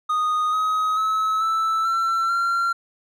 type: tone with pitch steps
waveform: triangle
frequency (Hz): 1239 / 1265 / 1291.6 / 1318.8 / 1346.5 / 1374.8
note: D#6 / D#6 / E6 / E6 / E6 / F6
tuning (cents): -8 / +28 / -36 / 0 / +36 / -28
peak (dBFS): -17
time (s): 0.09-2.73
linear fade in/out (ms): 10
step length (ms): 440
effects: none